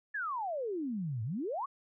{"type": "exponential two-way sweep", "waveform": "sine", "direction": "down then up", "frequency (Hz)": [1769, 104.6, 1188], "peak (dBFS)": -33, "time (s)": [0.14, 1.66], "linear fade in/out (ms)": 10, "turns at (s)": 1.23, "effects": []}